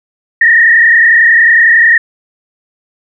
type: tone with frequency modulation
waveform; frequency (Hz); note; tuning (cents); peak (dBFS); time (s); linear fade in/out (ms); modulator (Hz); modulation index
sine; 1845; A#6; -18; -3; 0.41-1.98; 5; 31; 2.2
effects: none